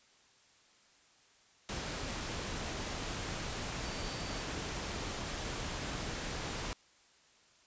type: tone in noise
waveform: sine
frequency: 4588 Hz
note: D8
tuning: 41 cents flat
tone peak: -50 dBFS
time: 3.84-4.42 s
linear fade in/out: 0 ms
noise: pink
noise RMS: -39 dBFS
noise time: 1.69-6.73 s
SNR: -14 dB
effects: white hiss -65 dBFS RMS until 7.66 s + resampled to 16000 Hz